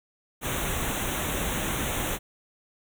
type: band-stop noise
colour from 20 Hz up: pink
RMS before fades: -29 dBFS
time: 0.41-2.19 s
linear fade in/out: 50 ms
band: 3900 to 5900 Hz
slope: 96 dB/octave
effects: none